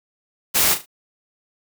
white noise with echo, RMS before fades -17 dBFS, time 0.54-0.75 s, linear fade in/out 20 ms, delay 37 ms, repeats 3, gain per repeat -10 dB, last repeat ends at 0.861 s, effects none

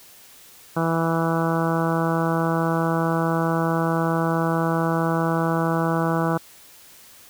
harmonic tone, 164.6 Hz, E3, 2 cents flat, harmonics 1 / 2 / 3 / 4 / 5 / 6 / 7 / 8 / 9, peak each -23 / -26 / -28 / -29 / -30 / -31 / -31 / -32 / -33 dBFS, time 0.76-6.38 s, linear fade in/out 10 ms, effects white hiss -48 dBFS RMS until 7.29 s

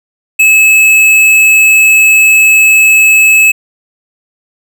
triangle tone with hard clipping, 2593 Hz, E7, 29 cents flat, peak -4 dBFS, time 0.39-3.52 s, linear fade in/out 10 ms, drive 16 dB, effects none

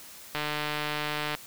click train, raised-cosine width 0.3 ms, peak -14 dBFS, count 151, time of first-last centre 0.35-1.35 s, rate 150 Hz, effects white hiss -47 dBFS RMS until 1.46 s

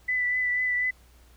sine tone with vibrato, 1989 Hz, B6, 12 cents sharp, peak -23 dBFS, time 0.08-0.91 s, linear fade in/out 10 ms, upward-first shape triangle, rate 4.1 Hz, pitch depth 23 cents each way, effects added 60 Hz sine -54 dBFS peak until 1.36 s + pink hiss -60 dBFS RMS until 1.36 s

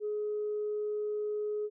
sine tone, 420.6 Hz, G#4, 22 cents sharp, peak -30 dBFS, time 0-1.7 s, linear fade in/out 50 ms, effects tanh soft clip ceiling -26 dBFS

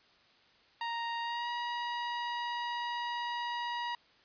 sawtooth tone with pitch glide, 932.3 to 955.7 Hz, A#5 to A#5, 0 to +43 cents, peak -30 dBFS, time 0.81-3.95 s, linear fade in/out 2 ms, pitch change +43 cents, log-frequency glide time 1.22-1.49 s, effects white hiss -64 dBFS RMS until 4.24 s + resampled to 11025 Hz

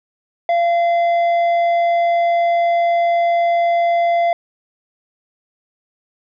sine tone with tanh clipping, 686 Hz, F5, 31 cents flat, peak -14 dBFS, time 0.49-4.33 s, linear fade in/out 2 ms, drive 7 dB, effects none

